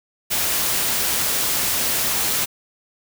white noise, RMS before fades -21 dBFS, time 0.3-2.46 s, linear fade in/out 20 ms, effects none

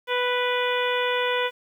harmonic tone with a mistuned harmonic, 494.1 Hz, B4, 1 cent sharp, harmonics 1 / 2 / 3 / 4 / 5 / 6 / 7, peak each -25 / -28 / -30 / -31 / -32 / -33 / -33 dBFS, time 0.07-1.51 s, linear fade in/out 50 ms, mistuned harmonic 5, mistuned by -17 cents, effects 9-bit

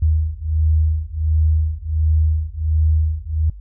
sine beating tone pair, 77.78 / 79.18 Hz, D#2 / D#2, 0 / +31 cents, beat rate 1.4 Hz, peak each -18 dBFS, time 0.02-3.5 s, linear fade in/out 5 ms, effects noise-tail reverb RT60 0.1 s tail -21 dB re dry + added 50 Hz sine -33 dBFS peak until 3.6 s

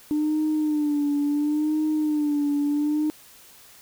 sine tone with vibrato, 298.5 Hz, D4, 28 cents sharp, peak -19 dBFS, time 0.11-3.1 s, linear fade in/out 0 ms, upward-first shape sine, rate 0.72 Hz, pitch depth 59 cents each way, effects tanh soft clip ceiling -17 dBFS + white hiss -50 dBFS RMS until 3.81 s

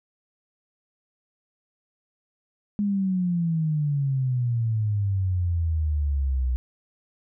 sine exponential sweep, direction down, 207.7 to 61.5 Hz, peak -21 dBFS, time 2.79-6.56 s, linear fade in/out 0 ms, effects none

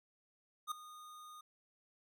square tone with ADSR envelope, 1230 Hz, D#6, 20 cents flat, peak -35 dBFS, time 0.67-1.41 s, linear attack 44 ms, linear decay 6 ms, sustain -17 dB, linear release 5 ms, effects none

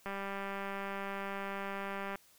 click train, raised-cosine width 0.5 ms, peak -25 dBFS, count 414, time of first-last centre 0.06-2.156 s, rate 197 Hz, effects white hiss -64 dBFS RMS until 2.38 s

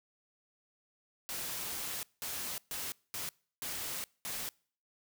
white noise bursts at uneven times, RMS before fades -39 dBFS, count 6, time 1.29-2.03 / 2.22-2.58 / 2.71-2.92 / 3.14-3.29 / 3.62-4.04 / 4.25-4.49 s, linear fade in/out 0 ms, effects noise-tail reverb RT60 0.5 s tail -26 dB re dry

